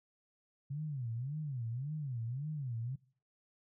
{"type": "tone with vibrato", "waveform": "sine", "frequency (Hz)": 132.8, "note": "C3", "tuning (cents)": 26, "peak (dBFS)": -36, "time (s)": [0.7, 2.96], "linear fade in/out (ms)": 10, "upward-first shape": "sine", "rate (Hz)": 1.8, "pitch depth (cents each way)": 270, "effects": ["noise-tail reverb RT60 0.5 s tail -23 dB re dry"]}